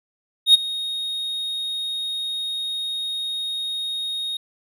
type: tone with ADSR envelope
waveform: triangle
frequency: 3729 Hz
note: A#7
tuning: in tune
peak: -5 dBFS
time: 0.46-4.37 s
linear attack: 82 ms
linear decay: 17 ms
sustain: -18 dB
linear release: 4 ms
effects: none

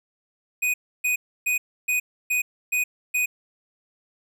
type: tone bursts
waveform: square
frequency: 2489 Hz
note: D#7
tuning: in tune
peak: -21 dBFS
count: 7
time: 0.62-3.26 s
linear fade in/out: 10 ms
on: 120 ms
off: 300 ms
effects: none

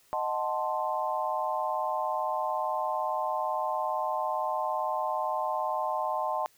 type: chord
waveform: sine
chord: D# diminished seventh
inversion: none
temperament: equal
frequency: 622.3 / 740 / 880 / 1046.5 Hz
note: D#5 / F#5 / A5 / C6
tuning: 0 / 0 / 0 / 0 cents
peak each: -33 / -34 / -32 / -33 dBFS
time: 0.13-6.46 s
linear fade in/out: 0 ms
effects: white hiss -63 dBFS RMS until 6.57 s

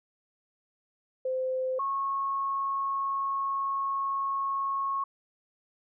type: tone pair in turn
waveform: sine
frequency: 517 / 1095.5 Hz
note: C5 / C#6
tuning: -21 / -21 cents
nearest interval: octave + minor second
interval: 1300 cents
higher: second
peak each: -27 dBFS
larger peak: neither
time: 1.25-1.79 / 1.79-5.04 s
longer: second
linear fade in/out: 5 ms
effects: none

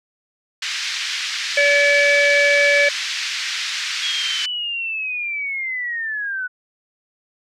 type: band-pass noise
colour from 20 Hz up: pink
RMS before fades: -25 dBFS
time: 0.62-4.46 s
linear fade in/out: 5 ms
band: 1800 to 5800 Hz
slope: 24 dB/octave
type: harmonic tone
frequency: 573 Hz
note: D5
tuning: 43 cents flat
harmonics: 1 / 3 / 4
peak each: -17 / -18 / -16 dBFS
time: 1.57-2.89 s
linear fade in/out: 5 ms
type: linear sweep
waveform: sine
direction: down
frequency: 3322 to 1472 Hz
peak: -22 dBFS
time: 4.02-6.48 s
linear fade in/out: 20 ms
effects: none

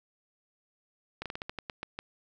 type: slowing click train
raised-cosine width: 0.3 ms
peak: -20 dBFS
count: 10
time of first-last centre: 1.22-1.99 s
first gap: 37 ms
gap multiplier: 1.2
effects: none

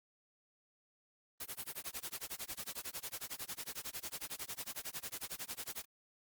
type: noise with tremolo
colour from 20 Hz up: white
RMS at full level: -41 dBFS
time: 1.4-5.85 s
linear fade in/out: 5 ms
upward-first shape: sine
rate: 11 Hz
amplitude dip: 100%
effects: Opus 32 kbps

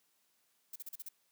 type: noise bursts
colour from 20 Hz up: violet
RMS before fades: -44 dBFS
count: 6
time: 0.73-1.088 s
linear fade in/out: 5 ms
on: 28 ms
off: 38 ms
effects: white hiss -75 dBFS RMS until 1.31 s + high-pass 150 Hz 12 dB/octave

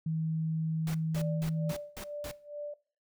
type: tone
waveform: sine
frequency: 159.9 Hz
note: D#3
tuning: 48 cents sharp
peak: -29 dBFS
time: 0.06-1.72 s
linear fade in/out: 5 ms
type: noise bursts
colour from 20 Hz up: pink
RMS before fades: -42 dBFS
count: 6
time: 0.87-2.314 s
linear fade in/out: 2 ms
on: 74 ms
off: 200 ms
type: tone with tremolo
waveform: sine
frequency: 587.3 Hz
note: D5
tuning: in tune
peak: -35 dBFS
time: 1.16-2.74 s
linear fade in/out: 5 ms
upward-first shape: sine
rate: 2.2 Hz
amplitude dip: 90%
effects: noise-tail reverb RT60 0.4 s tail -21 dB re dry

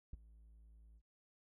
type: tone with ADSR envelope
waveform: triangle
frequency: 55.2 Hz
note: A1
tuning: 6 cents sharp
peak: -38 dBFS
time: 0.13-1.02 s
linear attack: 4 ms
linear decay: 19 ms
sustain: -19 dB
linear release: 54 ms
effects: none

